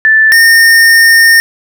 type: tone pair in turn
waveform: sine / square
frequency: 1760 / 1826.3 Hz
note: A6 / A#6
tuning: 0 / -36 cents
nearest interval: minor second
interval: 64 cents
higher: second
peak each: -3 dBFS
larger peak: neither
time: 0.05-0.32 / 0.32-1.4 s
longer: second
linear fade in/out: 0 ms
effects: none